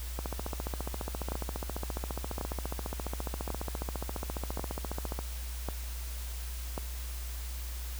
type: two click trains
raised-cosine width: 1 ms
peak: -21 / -20 dBFS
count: 74 / 6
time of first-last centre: 0.19-5.19 / 1.32-6.779 s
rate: 14.6 / 0.916 Hz
effects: added 60 Hz sine -36 dBFS peak until 7.99 s + white hiss -46 dBFS RMS until 7.99 s